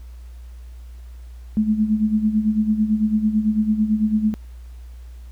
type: tone with tremolo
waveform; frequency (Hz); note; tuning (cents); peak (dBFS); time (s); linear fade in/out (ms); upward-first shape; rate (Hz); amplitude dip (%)
sine; 215.1; A3; -39; -13; 1.57-4.34; 0; sine; 9; 70
effects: added 60 Hz sine -35 dBFS peak until 5.31 s + pink hiss -57 dBFS RMS until 5.31 s